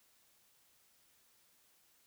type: silence
effects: white hiss -70 dBFS RMS until 2.06 s